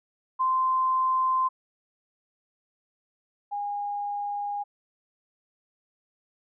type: tone pair in turn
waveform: sine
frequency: 1039 / 817 Hz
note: C6 / G#5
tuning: -12 / -29 cents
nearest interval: major third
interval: 417 cents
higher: first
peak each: -21 / -28 dBFS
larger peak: first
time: 0.39-1.49 / 3.51-4.64 s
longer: second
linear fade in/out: 20 ms
effects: none